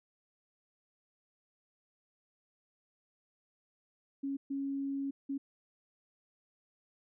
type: tone bursts at uneven times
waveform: sine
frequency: 275.9 Hz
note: C#4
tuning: 8 cents flat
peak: -33 dBFS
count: 3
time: 4.23-4.37 / 4.5-5.11 / 5.29-5.38 s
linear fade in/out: 10 ms
effects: none